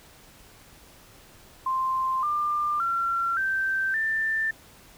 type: tone with pitch steps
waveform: sine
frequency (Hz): 1046.5 / 1195.2 / 1365 / 1558.9 / 1780.4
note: C6 / D6 / F6 / G6 / A6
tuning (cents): 0 / +30 / -40 / -10 / +20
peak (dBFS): -23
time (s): 1.66-4.51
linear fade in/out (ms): 5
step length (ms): 570
effects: pink hiss -52 dBFS RMS until 4.97 s